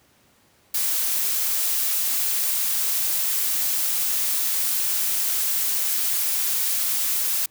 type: noise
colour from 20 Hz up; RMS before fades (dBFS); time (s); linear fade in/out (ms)
blue; -23; 0.74-7.46; 5
effects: pink hiss -59 dBFS RMS until 7.5 s + high-pass 80 Hz 12 dB/octave